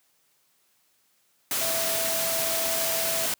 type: tone in noise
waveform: sine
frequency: 659.3 Hz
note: E5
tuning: in tune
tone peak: -31 dBFS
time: 1.61-3.26 s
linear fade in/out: 2 ms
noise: white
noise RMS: -27 dBFS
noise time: 1.51-3.34 s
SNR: -7 dB
effects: white hiss -67 dBFS RMS until 3.39 s + high-pass 100 Hz 12 dB/octave